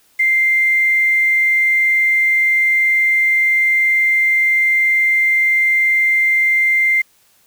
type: tone with quantisation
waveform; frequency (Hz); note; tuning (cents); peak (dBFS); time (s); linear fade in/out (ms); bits
sine; 2093; C7; 0; -11; 0.19-7.02; 10; 6
effects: white hiss -55 dBFS RMS until 7.46 s